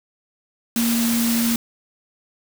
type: tone in noise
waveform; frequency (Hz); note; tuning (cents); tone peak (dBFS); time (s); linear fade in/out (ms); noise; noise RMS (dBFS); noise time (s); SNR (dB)
sine; 232.9; A#3; -1; -18; 0.76-1.56; 2; white; -25; 0.76-1.56; +4
effects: none